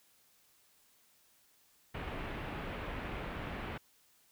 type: low-pass noise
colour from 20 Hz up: pink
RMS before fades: -41 dBFS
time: 1.94-3.78 s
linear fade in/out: 10 ms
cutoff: 2800 Hz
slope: 24 dB/octave
effects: white hiss -68 dBFS RMS until 4.31 s